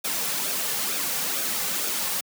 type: noise with flanger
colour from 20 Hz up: white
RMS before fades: -27 dBFS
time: 0.04-2.21 s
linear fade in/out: 10 ms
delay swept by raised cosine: 0.97 to 3.17 ms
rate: 2.2 Hz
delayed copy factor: -0.55
effects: high-pass 150 Hz 12 dB/octave